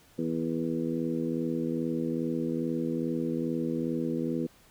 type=harmonic tone with a mistuned harmonic; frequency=82.41 Hz; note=E2; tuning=in tune; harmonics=2 / 3 / 4 / 5 / 6; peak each=-35 / -31 / -33 / -39 / -37 dBFS; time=0.18-4.47 s; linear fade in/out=10 ms; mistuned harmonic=6; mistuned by=-21 cents; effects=pink hiss -59 dBFS RMS until 4.7 s